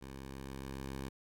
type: tone with level ramp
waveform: 10% pulse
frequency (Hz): 67.2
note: C2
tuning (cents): +47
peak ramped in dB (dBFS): -38 to -31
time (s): 0.01-1.09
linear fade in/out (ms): 10
effects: AAC 64 kbps